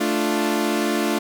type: chord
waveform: sawtooth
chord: D minor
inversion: second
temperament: equal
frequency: 220 / 293.7 / 349.2 Hz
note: A3 / D4 / F4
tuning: 0 / 0 / 0 cents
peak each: -20 dBFS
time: 0-1.19 s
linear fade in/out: 10 ms
effects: none